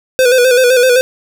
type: tone with vibrato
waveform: square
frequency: 502 Hz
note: B4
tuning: 28 cents sharp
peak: -7 dBFS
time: 0.19-1.01 s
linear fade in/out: 0 ms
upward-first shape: square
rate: 7.8 Hz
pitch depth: 51 cents each way
effects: none